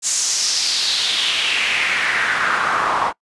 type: noise with band-pass filter sweep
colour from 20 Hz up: pink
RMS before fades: -19 dBFS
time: 0.02-3.13 s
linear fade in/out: 50 ms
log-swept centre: 7300 to 980 Hz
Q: 3.3
effects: noise-tail reverb RT60 0.1 s tail -23 dB re dry + resampled to 24000 Hz